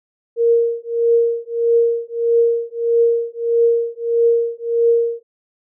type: tone with tremolo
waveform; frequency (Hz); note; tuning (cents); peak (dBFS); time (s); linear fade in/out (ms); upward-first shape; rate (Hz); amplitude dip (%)
sine; 466.2; A#4; 0; -9; 0.36-5.23; 50; triangle; 1.6; 100
effects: none